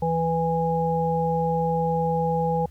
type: harmonic tone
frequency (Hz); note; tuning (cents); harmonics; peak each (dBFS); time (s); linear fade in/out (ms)
164.81; E3; 0; 1 / 3 / 5; -25 / -25 / -25; 0.02-2.66; 5
effects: added 75 Hz sine -42 dBFS peak until 2.7 s + pink hiss -60 dBFS RMS until 2.7 s